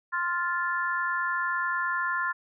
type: chord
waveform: sine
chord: F major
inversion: second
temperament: just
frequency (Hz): 1047.7 / 1396.9 / 1746.1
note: C6 / F6 / A6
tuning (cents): +2 / 0 / -14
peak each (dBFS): -30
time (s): 0.12-2.33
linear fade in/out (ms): 20
effects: none